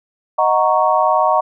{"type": "chord", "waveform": "sine", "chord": "D# minor seventh", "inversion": "none", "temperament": "equal", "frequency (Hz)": [622.3, 740, 932.3, 1108.7], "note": ["D#5", "F#5", "A#5", "C#6"], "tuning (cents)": [0, 0, 0, 0], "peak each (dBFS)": -17, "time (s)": [0.38, 1.41], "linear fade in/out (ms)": 10, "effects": []}